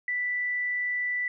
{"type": "tone", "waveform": "sine", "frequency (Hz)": 1975.5, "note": "B6", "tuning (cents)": 0, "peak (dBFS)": -26, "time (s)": [0.08, 1.28], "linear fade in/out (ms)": 2, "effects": []}